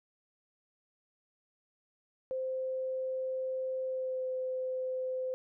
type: tone with pitch glide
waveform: sine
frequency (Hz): 520 to 514.6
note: C5 to C5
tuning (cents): -11 to -29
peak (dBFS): -32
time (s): 2.31-5.34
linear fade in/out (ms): 0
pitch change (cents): -18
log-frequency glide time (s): 3.85-4.26
effects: none